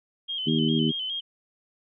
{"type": "tone with vibrato", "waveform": "sine", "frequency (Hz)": 3136, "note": "G7", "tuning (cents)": 0, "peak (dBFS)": -28, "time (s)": [0.28, 1.21], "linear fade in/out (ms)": 20, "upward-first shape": "square", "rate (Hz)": 4.9, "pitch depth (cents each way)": 54}
{"type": "harmonic tone", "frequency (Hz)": 78.7, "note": "D#2", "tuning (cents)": 20, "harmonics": [2, 3, 4, 5], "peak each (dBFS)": [-26, -24, -28, -31], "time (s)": [0.46, 0.92], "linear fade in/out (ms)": 20}
{"effects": []}